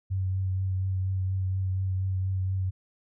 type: tone with vibrato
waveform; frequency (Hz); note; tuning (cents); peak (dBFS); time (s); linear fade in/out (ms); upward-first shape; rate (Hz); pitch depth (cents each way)
sine; 94.4; F#2; +35; -25; 0.1-2.71; 20; triangle; 4.2; 22
effects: none